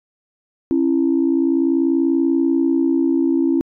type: tone pair together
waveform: sine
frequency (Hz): 272.4 / 332.8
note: C#4 / E4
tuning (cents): -30 / +17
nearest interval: minor third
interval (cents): 347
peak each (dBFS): -16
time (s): 0.71-3.61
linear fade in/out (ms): 0
effects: tanh soft clip ceiling -7 dBFS